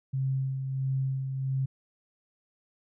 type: tone with tremolo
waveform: sine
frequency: 133.5 Hz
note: C3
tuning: 35 cents sharp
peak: -25 dBFS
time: 0.13-1.66 s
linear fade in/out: 10 ms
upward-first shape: sine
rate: 1.5 Hz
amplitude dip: 45%
effects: none